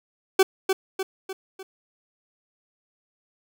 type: tone with echo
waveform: 40% pulse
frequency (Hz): 382.2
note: G4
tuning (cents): -44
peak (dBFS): -12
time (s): 0.39-0.43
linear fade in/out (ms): 5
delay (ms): 300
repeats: 4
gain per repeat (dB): -6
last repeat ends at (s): 1.63
effects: none